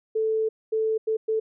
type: tone bursts at uneven times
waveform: sine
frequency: 440 Hz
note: A4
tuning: in tune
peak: -21 dBFS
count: 4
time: 0.15-0.49 / 0.72-0.98 / 1.07-1.17 / 1.28-1.4 s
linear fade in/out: 10 ms
effects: none